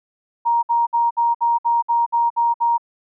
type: tone bursts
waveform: sine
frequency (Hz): 938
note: A#5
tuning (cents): +11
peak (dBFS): -14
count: 10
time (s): 0.45-2.781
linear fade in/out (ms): 20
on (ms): 180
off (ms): 59
effects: none